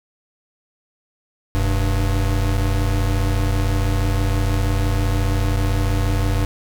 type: tone pair together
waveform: square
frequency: 42.95 / 98.1 Hz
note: F1 / G2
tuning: -28 / +2 cents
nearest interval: octave + major second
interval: 1430 cents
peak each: -20 dBFS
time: 1.55-6.45 s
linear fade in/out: 0 ms
effects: none